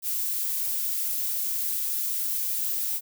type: noise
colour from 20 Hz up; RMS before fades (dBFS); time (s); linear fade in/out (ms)
violet; -28; 0.02-3.01; 50
effects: none